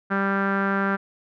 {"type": "tone with low-pass filter", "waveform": "sawtooth", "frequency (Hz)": 196.5, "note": "G3", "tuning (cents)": 4, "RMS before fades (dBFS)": -23, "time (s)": [0.1, 0.97], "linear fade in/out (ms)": 20, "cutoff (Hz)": 1500, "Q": 6, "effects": []}